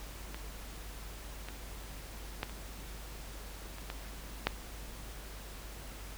clicks, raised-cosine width 0.3 ms, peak -25 / -25 / -17 / -30 / -30 / -22 / -11 dBFS, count 7, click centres 0.345 / 1.486 / 2.431 / 2.496 / 3.784 / 3.901 / 4.47 s, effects added 50 Hz sine -45 dBFS peak until 6.17 s + pink hiss -49 dBFS RMS until 6.17 s

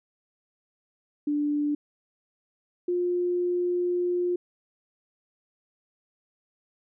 sine tone pair in turn, 293.7 / 354.7 Hz, D4 / F4, 0 / +27 cents, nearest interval minor third, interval 327 cents, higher second, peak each -23 dBFS, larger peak neither, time 1.27-1.75 / 2.88-4.36 s, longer second, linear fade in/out 5 ms, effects none

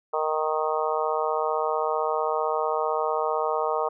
harmonic tone, 155.56 Hz, D#3, in tune, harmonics 3 / 4 / 5 / 6 / 7 / 8, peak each -28 / -29 / -30 / -31 / -31 / -32 dBFS, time 0.13-3.89 s, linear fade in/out 10 ms, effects none

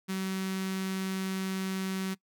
sawtooth tone with notch filter, 189.9 Hz, F#3, 45 cents sharp, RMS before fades -33 dBFS, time 0.08-2.15 s, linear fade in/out 20 ms, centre 630 Hz, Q 0.78, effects noise-tail reverb RT60 0.1 s tail -21 dB re dry

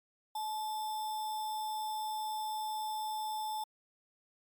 sine tone with sample-and-hold, 862 Hz, A5, 36 cents flat, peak -34 dBFS, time 0.35-3.64 s, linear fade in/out 5 ms, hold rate 4410 Hz, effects MP3 96 kbps

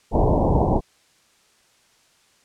pink low-pass noise, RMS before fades -18 dBFS, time 0.11-0.81 s, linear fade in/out 50 ms, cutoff 980 Hz, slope 96 dB/octave, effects white hiss -59 dBFS RMS until 2.44 s + low-pass 8000 Hz 12 dB/octave

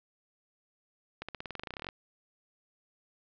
accelerating click train, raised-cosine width 0.3 ms, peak -22 dBFS, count 18, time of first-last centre 1.22-1.888 s, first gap 66 ms, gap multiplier 0.93, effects low-pass 5000 Hz 12 dB/octave

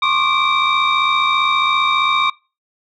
sine tone cluster, 1062 / 1117 / 1200 / 2331 / 3713 Hz, C6 / C#6 / D6 / D7 / A#7, +25 / +13 / +37 / -14 / -8 cents, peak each -19 dBFS, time 0.02-2.3 s, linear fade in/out 5 ms, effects noise-tail reverb RT60 0.3 s tail -23 dB re dry + tanh soft clip ceiling -5 dBFS

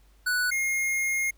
square tone pair in turn, 1480 / 2140 Hz, F#6 / C7, 0 / +38 cents, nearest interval tritone, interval 638 cents, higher second, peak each -24 / -25 dBFS, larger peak first, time 0.26-0.51 / 0.51-1.31 s, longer second, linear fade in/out 10 ms, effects added 50 Hz sine -55 dBFS peak until 1.37 s + pink hiss -65 dBFS RMS until 1.37 s

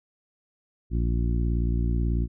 harmonic tone, 58.27 Hz, A#1, in tune, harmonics 1 / 2 / 3 / 4 / 5 / 6, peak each -23 / -29 / -33 / -35 / -37 / -39 dBFS, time 0.9-2.28 s, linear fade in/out 50 ms, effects none

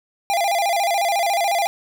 square tone with vibrato, 740 Hz, F#5, in tune, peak -18 dBFS, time 0.3-1.67 s, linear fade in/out 0 ms, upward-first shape square, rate 14 Hz, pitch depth 140 cents each way, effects none

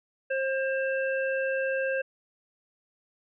harmonic tone, 533 Hz, C5, 32 cents sharp, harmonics 1 / 3 / 5, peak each -27 / -31 / -38 dBFS, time 0.3-2.02 s, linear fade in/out 10 ms, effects none

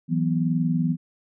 sine chord, E suspended second, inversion none, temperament just, 164.81 / 185.42 / 247.2 Hz, E3 / F#3 / B3, 0 / +4 / +2 cents, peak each -22 / -28 / -25 dBFS, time 0.08-0.97 s, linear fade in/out 50 ms, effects none

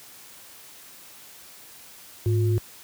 sine tone pair together, 106.2 / 355.8 Hz, G#2 / F4, +39 / +32 cents, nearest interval octave + major sixth, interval 2093 cents, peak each -19 / -27 dBFS, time 2.26-2.58 s, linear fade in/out 0 ms, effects white hiss -47 dBFS RMS until 2.83 s + high-pass 60 Hz 12 dB/octave

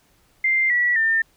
sine tone with pitch steps, 2093 / 1941.6 / 1801.1 Hz, C7 / B6 / A6, 0 / -30 / +40 cents, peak -16 dBFS, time 0.44-1.22 s, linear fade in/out 5 ms, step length 260 ms, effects pink hiss -60 dBFS RMS until 1.36 s

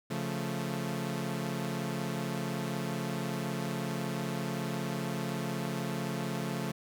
sawtooth chord, Db augmented, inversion none, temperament equal, 138.59 / 174.61 / 220 Hz, Db3 / F3 / A3, 0 / 0 / 0 cents, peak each -33 dBFS, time 0.1-6.72 s, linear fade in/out 10 ms, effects none

